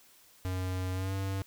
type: tone with pitch glide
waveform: square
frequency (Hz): 92.5 to 96.82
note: F#2 to G2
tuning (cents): 0 to -21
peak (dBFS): -32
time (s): 0.45-1.42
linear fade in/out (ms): 0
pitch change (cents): +79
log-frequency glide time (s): 0.93-1.14
effects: white hiss -60 dBFS RMS until 1.46 s